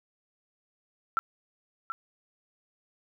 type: tone with echo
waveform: sine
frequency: 1339 Hz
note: E6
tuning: 27 cents sharp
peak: -22 dBFS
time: 1.17-1.19 s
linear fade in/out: 0 ms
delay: 730 ms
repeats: 1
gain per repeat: -9 dB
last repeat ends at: 1.92 s
effects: none